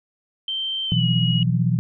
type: tone with pitch glide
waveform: sine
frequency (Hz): 3126 to 2900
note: G7 to F#7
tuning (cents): -6 to -35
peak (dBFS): -23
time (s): 0.48-1.43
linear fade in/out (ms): 2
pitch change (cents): -129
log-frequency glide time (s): 0.86-1.05
type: chord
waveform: sine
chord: B suspended fourth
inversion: none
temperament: equal with one note detuned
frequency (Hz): 123.47 / 164.81 / 180.67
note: B2 / E3 / F#3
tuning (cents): 0 / 0 / -41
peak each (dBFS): -20 / -21 / -24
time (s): 0.92-1.79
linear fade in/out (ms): 0
effects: none